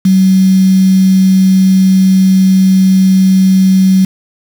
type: tone with quantisation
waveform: sine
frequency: 189.2 Hz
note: F#3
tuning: 39 cents sharp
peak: -4 dBFS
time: 0.05-4.05 s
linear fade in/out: 5 ms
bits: 4
effects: none